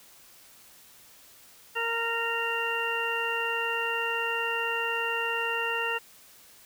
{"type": "harmonic tone", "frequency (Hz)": 462.2, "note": "A#4", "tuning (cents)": -15, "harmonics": [1, 2, 3, 4, 6], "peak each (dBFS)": [-34, -34, -34, -33, -31], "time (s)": [1.75, 5.99], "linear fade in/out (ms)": 20, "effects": ["white hiss -54 dBFS RMS until 6.65 s"]}